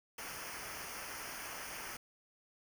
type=noise with comb filter; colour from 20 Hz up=pink; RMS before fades=-45 dBFS; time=0.18-1.97 s; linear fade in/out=5 ms; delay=0.26 ms; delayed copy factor=-0.8; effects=none